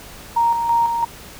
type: tone with tremolo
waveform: sine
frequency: 932.3 Hz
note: A#5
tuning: in tune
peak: -13 dBFS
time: 0.36-1.05 s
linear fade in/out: 10 ms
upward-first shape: square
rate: 3 Hz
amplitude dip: 45%
effects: pink hiss -39 dBFS RMS until 1.39 s